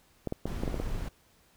clicks, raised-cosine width 2 ms, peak -18 dBFS, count 7, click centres 0.273 / 0.324 / 0.456 / 0.635 / 0.678 / 0.743 / 0.8 s
brown noise, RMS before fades -34 dBFS, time 0.46-1.09 s, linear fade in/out 10 ms
effects pink hiss -64 dBFS RMS until 1.56 s

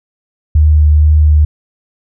sine tone with vibrato, 75.9 Hz, D#2, 42 cents flat, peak -4 dBFS, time 0.55-1.45 s, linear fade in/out 5 ms, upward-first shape triangle, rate 2.1 Hz, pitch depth 17 cents each way, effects none

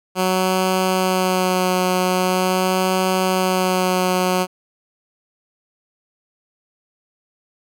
10% pulse tone with vibrato, 185 Hz, F#3, in tune, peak -8 dBFS, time 0.15-4.47 s, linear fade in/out 50 ms, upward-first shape sine, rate 0.43 Hz, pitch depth 16 cents each way, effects none

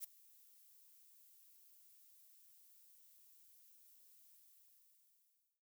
violet noise with ADSR envelope, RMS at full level -44 dBFS, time 0-5.62 s, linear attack 41 ms, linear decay 7 ms, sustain -22 dB, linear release 1300 ms, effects none

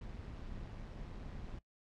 brown noise with amplitude modulation, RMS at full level -44 dBFS, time 0.01-1.59 s, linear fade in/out 5 ms, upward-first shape sine, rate 178 Hz, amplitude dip 55%, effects noise-tail reverb RT60 0.1 s tail -19 dB re dry + low-pass 5000 Hz 12 dB/octave

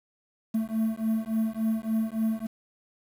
triangle beating tone pair, 220 / 223.5 Hz, A3 / A3, 0 / +27 cents, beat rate 3.5 Hz, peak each -26 / -26 dBFS, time 0.54-2.47 s, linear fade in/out 10 ms, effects 8-bit

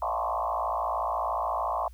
sine tone with frequency modulation, 875 Hz, A5, 10 cents flat, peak -26 dBFS, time 0.02-1.88 s, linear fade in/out 2 ms, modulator 56.9 Hz, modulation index 4.5, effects added 60 Hz sine -45 dBFS peak until 1.93 s + white hiss -65 dBFS RMS until 1.93 s

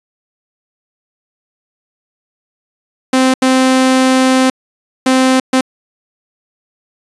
sawtooth tone bursts at uneven times, 260 Hz, C4, 11 cents flat, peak -4 dBFS, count 4, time 3.13-3.34 / 3.42-4.5 / 5.06-5.4 / 5.53-5.61 s, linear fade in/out 5 ms, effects resampled to 24000 Hz

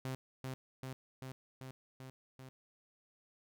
sawtooth tone with echo, 130.81 Hz, C3, in tune, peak -34 dBFS, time 0.05-0.15 s, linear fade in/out 0 ms, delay 390 ms, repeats 6, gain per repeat -2 dB, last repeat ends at 2.49 s, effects none

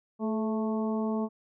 harmonic tone with a mistuned harmonic, 220 Hz, A3, in tune, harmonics 1 / 2 / 3 / 4 / 5, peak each -28 / -34 / -38 / -40 / -42 dBFS, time 0.19-1.29 s, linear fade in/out 50 ms, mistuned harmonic 2, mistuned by -34 cents, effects none

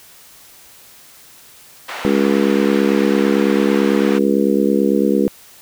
white band-pass noise, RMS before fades -28 dBFS, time 1.88-4.19 s, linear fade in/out 10 ms, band 640 to 1900 Hz, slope 12 dB/octave
harmonic tone, 69 Hz, C#2, 7 cents flat, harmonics 3 / 4 / 5 / 6 / 7, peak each -17 / -18 / -19 / -20 / -20 dBFS, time 2.05-5.28 s, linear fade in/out 0 ms
effects white hiss -44 dBFS RMS until 5.61 s

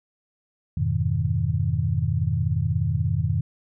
sine chord, F half-diminished seventh, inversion none, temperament equal with one note detuned, 87.31 / 103.83 / 124.4 / 155.56 Hz, F2 / Ab2 / Cb3 / Eb3, 0 / 0 / +13 / 0 cents, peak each -26 dBFS, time 0.77-3.41 s, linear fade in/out 5 ms, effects none

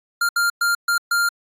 square tone bursts at uneven times, 1396.9 Hz, F6, in tune, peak -17 dBFS, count 5, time 0.21-0.29 / 0.36-0.5 / 0.61-0.75 / 0.88-0.98 / 1.11-1.29 s, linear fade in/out 5 ms, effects AAC 48 kbps

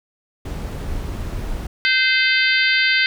brown noise, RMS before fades -26 dBFS, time 0.45-1.67 s, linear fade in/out 5 ms
harmonic tone, 517 Hz, C5, 21 cents flat, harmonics 3 / 4 / 5 / 6 / 7 / 8 / 9, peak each -19 / -18 / -24 / -24 / -26 / -28 / -24 dBFS, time 1.85-3.06 s, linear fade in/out 0 ms
effects none

